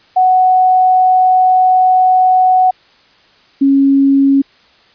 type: tone pair in turn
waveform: sine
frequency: 742 / 275 Hz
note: F#5 / C#4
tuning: +5 / -14 cents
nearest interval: octave + perfect fourth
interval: 1719 cents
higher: first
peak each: -6 dBFS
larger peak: neither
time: 0.16-2.71 / 3.61-4.42 s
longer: first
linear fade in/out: 10 ms
effects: white hiss -48 dBFS RMS until 4.94 s + resampled to 11025 Hz